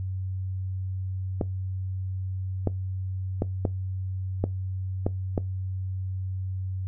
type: clicks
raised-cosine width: 2 ms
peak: -11 dBFS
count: 7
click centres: 1.412 / 2.673 / 3.421 / 3.652 / 4.44 / 5.065 / 5.378 s
effects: noise-tail reverb RT60 0.2 s tail -20 dB re dry + added 94 Hz sine -28 dBFS peak until 6.87 s